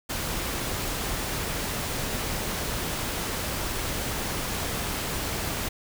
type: noise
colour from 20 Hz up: pink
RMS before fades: -30 dBFS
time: 0.09-5.69 s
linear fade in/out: 10 ms
effects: none